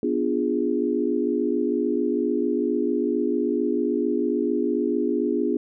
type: chord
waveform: sine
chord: B diminished seventh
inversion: none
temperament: equal with one note detuned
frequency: 246.9 / 293.7 / 349.2 / 413.6 Hz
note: B3 / D4 / F4 / Ab4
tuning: 0 / 0 / 0 / -7 cents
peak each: -26 dBFS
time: 0.03-5.57 s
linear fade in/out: 2 ms
effects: none